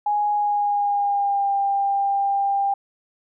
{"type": "tone with pitch glide", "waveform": "sine", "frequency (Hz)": [830, 795.7], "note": ["G#5", "G5"], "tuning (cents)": [-1, 26], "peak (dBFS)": -18, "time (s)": [0.06, 2.74], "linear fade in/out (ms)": 5, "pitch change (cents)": -73, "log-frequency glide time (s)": [0.33, 1.54], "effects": []}